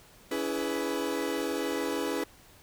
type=chord; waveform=40% pulse; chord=C# minor seventh; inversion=none; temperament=equal with one note detuned; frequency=283.2 / 329.6 / 415.3 / 493.9 Hz; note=C#4 / E4 / G#4 / B4; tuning=+37 / 0 / 0 / 0 cents; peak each=-34 dBFS; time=0.31-2.24 s; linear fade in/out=5 ms; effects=pink hiss -56 dBFS RMS until 2.62 s